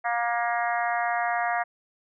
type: harmonic tone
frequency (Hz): 236.2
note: A#3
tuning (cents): +23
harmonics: 3 / 4 / 5 / 6 / 7 / 8 / 9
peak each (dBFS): -26 / -33 / -33 / -35 / -33 / -33 / -38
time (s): 0.04-1.64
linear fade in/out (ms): 20
effects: none